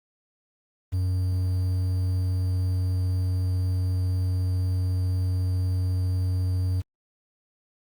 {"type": "tone with quantisation", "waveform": "triangle", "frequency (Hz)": 92, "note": "F#2", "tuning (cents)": -9, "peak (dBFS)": -20, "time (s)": [0.92, 6.82], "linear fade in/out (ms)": 20, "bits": 8, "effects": ["Opus 32 kbps"]}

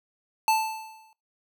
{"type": "tone with exponential decay", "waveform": "square", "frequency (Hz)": 880, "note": "A5", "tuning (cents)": 0, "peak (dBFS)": -18, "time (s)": [0.48, 1.13], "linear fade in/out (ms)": 1, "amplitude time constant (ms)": 140, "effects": ["noise-tail reverb RT60 0.2 s tail -20 dB re dry"]}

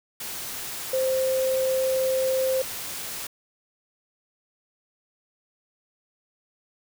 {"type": "tone in noise", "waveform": "sine", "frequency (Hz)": 523.3, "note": "C5", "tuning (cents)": 0, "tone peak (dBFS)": -21, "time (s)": [0.93, 2.62], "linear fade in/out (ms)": 5, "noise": "white", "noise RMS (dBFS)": -34, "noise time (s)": [0.2, 3.27], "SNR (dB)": 10, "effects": []}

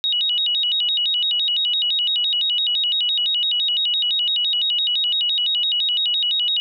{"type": "tone with vibrato", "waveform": "sine", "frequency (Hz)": 3322, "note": "G#7", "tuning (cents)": 0, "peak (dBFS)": -17, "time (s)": [0.04, 6.6], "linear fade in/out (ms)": 0, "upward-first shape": "square", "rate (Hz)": 5.9, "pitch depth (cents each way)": 220, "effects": []}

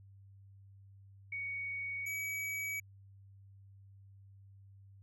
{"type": "tone pair in turn", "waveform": ["sine", "square"], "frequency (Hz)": [2236, 2275], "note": ["C#7", "C#7"], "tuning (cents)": [14, 44], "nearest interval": "unison", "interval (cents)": 30, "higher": "second", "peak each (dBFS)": [-37, -37], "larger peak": "neither", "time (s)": [[1.32, 2.06], [2.06, 2.8]], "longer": "neither", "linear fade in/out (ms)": 5, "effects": ["added 98 Hz sine -55 dBFS peak until 5.02 s"]}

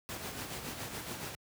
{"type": "noise with tremolo", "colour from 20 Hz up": "pink", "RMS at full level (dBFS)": -39, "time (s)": [0.09, 1.35], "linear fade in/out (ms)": 0, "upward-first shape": "sine", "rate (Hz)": 7.1, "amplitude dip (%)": 45, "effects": ["high-pass 80 Hz 12 dB/octave"]}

